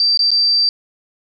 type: tone with dropouts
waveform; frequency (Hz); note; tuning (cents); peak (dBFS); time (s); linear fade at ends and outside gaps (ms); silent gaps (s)
sine; 4676; D8; -8; -11; 0-0.69; 1; 0.174-0.192 / 0.306-0.315
effects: none